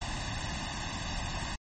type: noise with comb filter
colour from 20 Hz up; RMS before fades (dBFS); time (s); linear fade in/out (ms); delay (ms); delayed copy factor
pink; -35; 0.01-1.56; 10; 1.1; +0.9
effects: low-pass 8000 Hz 12 dB/octave + MP3 32 kbps